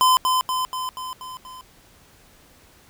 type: tone with echo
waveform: square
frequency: 1023 Hz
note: C6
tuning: 39 cents flat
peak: -14 dBFS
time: 0.01-0.17 s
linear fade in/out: 0 ms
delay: 240 ms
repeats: 6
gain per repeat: -4 dB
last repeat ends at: 1.61 s
effects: pink hiss -53 dBFS RMS until 2.89 s